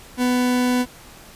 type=tone; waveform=40% pulse; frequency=248.6 Hz; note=B3; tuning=12 cents sharp; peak=-16 dBFS; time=0.17-0.86 s; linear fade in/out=50 ms; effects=pink hiss -44 dBFS RMS until 1.35 s + resampled to 32000 Hz